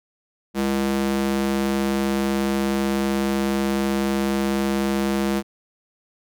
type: tone with high-pass filter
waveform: square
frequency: 68.1 Hz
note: C#2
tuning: 30 cents flat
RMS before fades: -22 dBFS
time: 0.54-5.43 s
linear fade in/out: 50 ms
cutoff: 240 Hz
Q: 2.1
effects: none